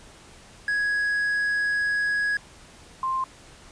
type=tone pair in turn; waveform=triangle / sine; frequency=1666 / 1049.5 Hz; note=G#6 / C6; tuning=+5 / +5 cents; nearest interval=minor sixth; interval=800 cents; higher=first; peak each=-20 / -23 dBFS; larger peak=first; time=0.68-2.37 / 3.03-3.24 s; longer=first; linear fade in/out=2 ms; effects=pink hiss -49 dBFS RMS until 3.71 s + resampled to 22050 Hz